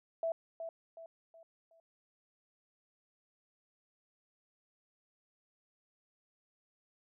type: tone with echo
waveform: sine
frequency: 659.3 Hz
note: E5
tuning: in tune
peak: -31 dBFS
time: 0.23-0.32 s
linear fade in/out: 2 ms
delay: 370 ms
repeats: 4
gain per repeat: -8 dB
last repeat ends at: 1.8 s
effects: none